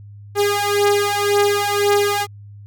sawtooth beating tone pair, 407.2 / 409.1 Hz, G#4 / G#4, -34 / -26 cents, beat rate 1.9 Hz, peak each -14 dBFS, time 0.35-2.27 s, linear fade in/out 50 ms, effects added 102 Hz sine -36 dBFS peak until 2.66 s

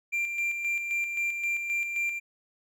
triangle tone with tremolo, 2374 Hz, D7, 18 cents sharp, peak -24 dBFS, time 0.12-2.2 s, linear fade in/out 20 ms, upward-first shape square, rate 3.8 Hz, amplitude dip 45%, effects none

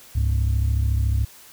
sine tone pair together, 68.6 / 102.46 Hz, C#2 / G#2, -17 / -23 cents, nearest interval perfect fifth, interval 694 cents, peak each -18 / -20 dBFS, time 0.15-1.25 s, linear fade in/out 10 ms, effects tanh soft clip ceiling -14 dBFS + white hiss -47 dBFS RMS until 1.52 s

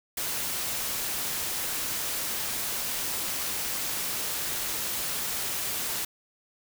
white noise, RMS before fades -31 dBFS, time 0.17-6.05 s, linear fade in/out 5 ms, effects none

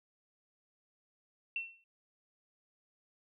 sine tone with exponential decay, 2705 Hz, E7, 44 cents sharp, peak -31 dBFS, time 1.56-1.84 s, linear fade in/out 2 ms, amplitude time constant 59 ms, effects none

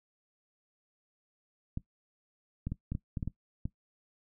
clicks, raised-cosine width 5 ms, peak -22 dBFS, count 9, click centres 1.774 / 2.67 / 2.72 / 2.92 / 2.951 / 3.172 / 3.228 / 3.276 / 3.655 s, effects noise-tail reverb RT60 0.1 s tail -18 dB re dry

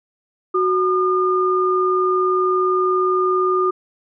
sine tone pair together, 370 / 1212.6 Hz, F#4 / D#6, 0 / -45 cents, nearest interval octave + major sixth, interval 2055 cents, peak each -17 / -18 dBFS, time 0.54-3.71 s, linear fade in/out 10 ms, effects none

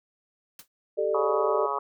white noise with exponential decay, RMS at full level -40 dBFS, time 0.59-0.68 s, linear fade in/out 2 ms, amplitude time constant 18 ms
sine chord, G suspended second, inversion none, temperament equal with one note detuned, 392 / 440 / 599.3 Hz, G4 / A4 / D5, 0 / 0 / +35 cents, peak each -29 / -27 / -27 dBFS, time 0.97-1.67 s, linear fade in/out 20 ms
harmonic tone, 140 Hz, C#3, 18 cents sharp, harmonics 3 / 4 / 5 / 6 / 7 / 8 / 9, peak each -35 / -37 / -37 / -35 / -32 / -31 / -33 dBFS, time 1.14-1.79 s, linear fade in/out 5 ms
effects none

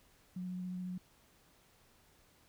sine tone with vibrato, 181.9 Hz, F#3, 29 cents flat, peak -38 dBFS, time 0.36-0.98 s, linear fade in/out 5 ms, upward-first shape sine, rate 14 Hz, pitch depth 12 cents each way, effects pink hiss -67 dBFS RMS until 2.48 s

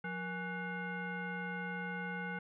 sine tone with frequency modulation, 830.6 Hz, G#5, in tune, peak -37 dBFS, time 0.04-2.39 s, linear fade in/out 5 ms, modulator 652 Hz, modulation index 1.8, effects none

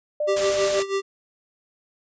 sine tone, 597 Hz, D5, 28 cents sharp, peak -21 dBFS, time 0.2-0.8 s, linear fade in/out 5 ms
square tone with tremolo, 392 Hz, G4, in tune, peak -21 dBFS, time 0.27-1.02 s, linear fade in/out 20 ms, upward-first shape sine, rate 6.2 Hz, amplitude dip 80%
white noise, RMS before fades -27 dBFS, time 0.36-0.83 s, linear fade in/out 10 ms
effects resampled to 16000 Hz

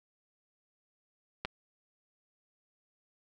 clicks, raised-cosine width 0.3 ms, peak -17 / -30 dBFS, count 2, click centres 1.45 / 1.455 s, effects none

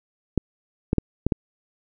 clicks, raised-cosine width 3 ms, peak -6 dBFS, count 5, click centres 0.377 / 0.931 / 0.983 / 1.266 / 1.322 s, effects none

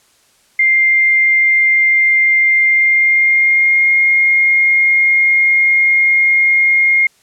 sine tone with pitch glide, 2102 to 2135 Hz, C7 to C7, +7 to +34 cents, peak -8 dBFS, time 0.59-7.07 s, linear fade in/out 5 ms, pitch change +27 cents, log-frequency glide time 2.62-3.91 s, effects white hiss -53 dBFS RMS until 7.22 s + low-pass 10000 Hz 12 dB/octave

